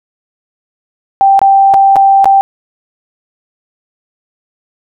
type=tone with dropouts; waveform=sine; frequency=784 Hz; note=G5; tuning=in tune; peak=-3 dBFS; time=1.21-2.41 s; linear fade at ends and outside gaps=0 ms; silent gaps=1.392-1.416 / 1.738-1.742 / 1.958-1.965 / 2.244-2.256 s; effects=none